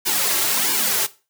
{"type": "noise with flanger", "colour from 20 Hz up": "white", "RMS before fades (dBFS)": -20, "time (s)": [0.05, 1.07], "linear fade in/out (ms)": 20, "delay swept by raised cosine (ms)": [1.5, 4.1], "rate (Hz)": 1.5, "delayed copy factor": -0.95, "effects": ["noise-tail reverb RT60 0.3 s tail -17 dB re dry", "high-pass 200 Hz 12 dB/octave"]}